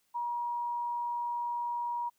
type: tone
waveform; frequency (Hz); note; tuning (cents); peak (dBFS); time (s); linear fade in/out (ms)
sine; 955; A#5; +42; -31; 0.14-2.1; 20
effects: white hiss -74 dBFS RMS until 2.18 s